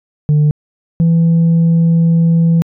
sine tone pair in turn, 150 / 166.26 Hz, D3 / E3, +37 / +15 cents, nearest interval major second, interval 178 cents, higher second, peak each -5 dBFS, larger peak neither, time 0.29-0.51 / 1-2.62 s, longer second, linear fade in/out 0 ms, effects tanh soft clip ceiling -6 dBFS

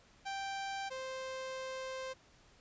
sawtooth tone pair in turn, 784 / 523.3 Hz, G5 / C5, 0 / 0 cents, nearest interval perfect fifth, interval 700 cents, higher first, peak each -34 / -36 dBFS, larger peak first, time 0.25-0.9 / 0.9-2.14 s, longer second, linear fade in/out 20 ms, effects pink hiss -64 dBFS RMS until 2.6 s + resampled to 16000 Hz

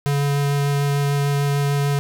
square tone with vibrato, 142.2 Hz, C#3, 45 cents sharp, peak -18 dBFS, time 0.06-1.99 s, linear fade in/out 0 ms, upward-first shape sine, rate 6.7 Hz, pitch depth 8 cents each way, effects none

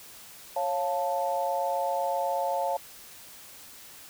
sine chord, Db augmented, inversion none, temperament equal with one note detuned, 550.5 / 698.5 / 880 Hz, Db5 / F5 / A5, -12 / 0 / 0 cents, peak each -30 dBFS, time 0.56-2.77 s, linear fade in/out 5 ms, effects white hiss -48 dBFS RMS until 4.09 s

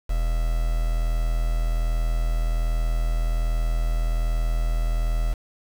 triangle tone with quantisation, 40.63 Hz, E1, 24 cents flat, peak -18 dBFS, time 0.09-5.34 s, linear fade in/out 10 ms, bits 6, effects none

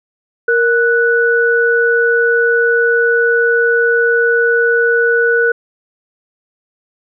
sine tone pair together, 466.9 / 1480 Hz, A#4 / F#6, +3 / 0 cents, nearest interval octave + minor sixth, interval 1997 cents, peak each -12 dBFS, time 0.48-5.52 s, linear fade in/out 5 ms, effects none

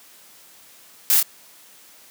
blue noise with echo, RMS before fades -17 dBFS, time 1.1-1.2 s, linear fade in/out 0 ms, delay 27 ms, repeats 1, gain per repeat -4 dB, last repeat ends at 1.227 s, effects white hiss -49 dBFS RMS until 2.1 s + high-pass 150 Hz 12 dB/octave

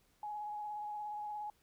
sine tone with vibrato, 838 Hz, G#5, 15 cents sharp, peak -39 dBFS, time 0.23-1.5 s, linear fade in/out 2 ms, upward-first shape triangle, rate 17 Hz, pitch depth 23 cents each way, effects pink hiss -72 dBFS RMS until 1.62 s

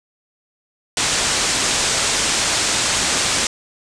white low-pass noise, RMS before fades -19 dBFS, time 0.97-3.47 s, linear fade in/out 2 ms, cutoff 8600 Hz, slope 48 dB/octave, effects none

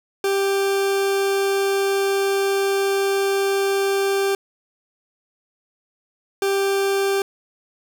40% pulse tone pair in turn, 393.4 / 393.4 Hz, G4 / G4, +6 / +6 cents, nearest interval unison, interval 0 cents, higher neither, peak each -17 dBFS, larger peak neither, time 0.24-4.35 / 6.42-7.22 s, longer first, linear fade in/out 2 ms, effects none

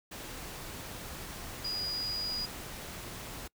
sine tone in noise, 4901 Hz, D#8, 27 cents flat, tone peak -33 dBFS, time 1.64-2.46 s, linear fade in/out 10 ms, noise pink, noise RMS -43 dBFS, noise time 0.11-3.48 s, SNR +7 dB, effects noise-tail reverb RT60 0.1 s tail -24 dB re dry

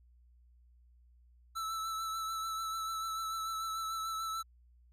square tone with vibrato, 1318.5 Hz, E6, in tune, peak -36 dBFS, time 1.55-4.43 s, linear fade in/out 20 ms, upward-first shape triangle, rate 6.8 Hz, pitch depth 27 cents each way, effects added 60 Hz sine -60 dBFS peak until 4.92 s + resampled to 32000 Hz

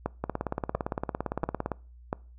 two click trains, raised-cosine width 1 ms, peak -14 / -15 dBFS, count 4 / 27, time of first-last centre 0.06-2.129 / 0.24-1.717 s, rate 1.45 / 17.6 Hz, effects noise-tail reverb RT60 0.4 s tail -24 dB re dry + added 60 Hz sine -48 dBFS peak until 2.38 s

